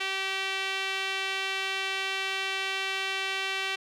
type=tone with band-pass filter; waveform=sawtooth; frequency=385.5 Hz; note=G4; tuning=29 cents flat; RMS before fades=-31 dBFS; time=0-3.76 s; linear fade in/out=10 ms; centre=2700 Hz; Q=1.9; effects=none